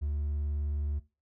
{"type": "tone with hard clipping", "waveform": "triangle", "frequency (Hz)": 73.42, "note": "D2", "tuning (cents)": 0, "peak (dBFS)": -30, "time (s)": [0.01, 1], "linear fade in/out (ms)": 20, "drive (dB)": 5, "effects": ["noise-tail reverb RT60 0.3 s tail -18 dB re dry"]}